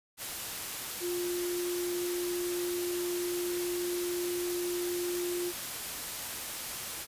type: tone in noise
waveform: sine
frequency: 352.1 Hz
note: F4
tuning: 14 cents sharp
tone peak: -31 dBFS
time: 1-5.53 s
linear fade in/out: 50 ms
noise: white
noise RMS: -38 dBFS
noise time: 0.17-7.07 s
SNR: +4 dB
effects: resampled to 32000 Hz